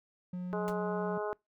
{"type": "tone with pitch glide", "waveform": "triangle", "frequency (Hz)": [180, 181.57], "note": ["F#3", "F#3"], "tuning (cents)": [-47, -32], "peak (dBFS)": -33, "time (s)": [0.33, 1.18], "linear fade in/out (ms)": 5, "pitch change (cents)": 15, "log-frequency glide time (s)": [0.46, 0.69]}
{"type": "harmonic tone", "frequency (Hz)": 210, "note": "G#3", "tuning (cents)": 19, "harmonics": [2, 3, 4, 5, 6, 7], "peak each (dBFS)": [-35, -39, -41, -43, -45, -46], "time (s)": [0.53, 1.33], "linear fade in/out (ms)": 0}
{"type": "noise with exponential decay", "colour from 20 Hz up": "pink", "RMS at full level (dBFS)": -41, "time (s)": [0.68, 0.76], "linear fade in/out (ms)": 0, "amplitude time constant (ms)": 16}
{"effects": ["noise-tail reverb RT60 0.2 s tail -25 dB re dry"]}